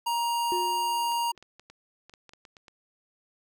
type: tone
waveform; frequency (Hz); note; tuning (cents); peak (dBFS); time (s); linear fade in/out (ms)
square; 941; A#5; +16; -26; 0.06-1.32; 10
type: tone with exponential decay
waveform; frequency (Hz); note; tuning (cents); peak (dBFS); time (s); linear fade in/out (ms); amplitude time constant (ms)
triangle; 359.4; F4; +50; -26; 0.52-1.35; 0; 180
type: clicks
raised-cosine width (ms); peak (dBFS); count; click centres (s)
0.2; -32; 12; 1.12 / 1.377 / 1.426 / 1.596 / 1.7 / 2.096 / 2.138 / 2.293 / 2.335 / 2.452 / 2.568 / 2.682
effects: none